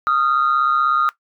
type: tone pair together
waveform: sine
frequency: 1237 / 1373.3 Hz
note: D#6 / F6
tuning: -10 / -30 cents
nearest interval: major second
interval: 180 cents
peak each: -15 / -17 dBFS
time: 0.07-1.09 s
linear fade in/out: 0 ms
effects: noise-tail reverb RT60 0.1 s tail -18 dB re dry + tanh soft clip ceiling -9 dBFS